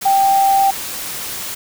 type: tone in noise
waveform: sine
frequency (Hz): 784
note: G5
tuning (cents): 0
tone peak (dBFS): -10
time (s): 0.05-0.71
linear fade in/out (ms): 10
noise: white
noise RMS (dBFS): -26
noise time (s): 0.01-1.55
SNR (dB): +13
effects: none